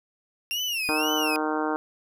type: tone with vibrato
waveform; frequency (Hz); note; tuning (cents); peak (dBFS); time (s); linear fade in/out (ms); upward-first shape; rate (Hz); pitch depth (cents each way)
35% pulse; 2727; F7; -42; -24; 0.51-1.36; 0; sine; 2; 170
type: harmonic tone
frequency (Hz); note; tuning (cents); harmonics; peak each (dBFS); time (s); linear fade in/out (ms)
154.2; D#3; -15; 2 / 3 / 4 / 5 / 6 / 7 / 8 / 9 / 10; -28 / -31 / -35 / -32 / -33 / -35 / -37 / -35 / -39; 0.89-1.76; 0
effects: none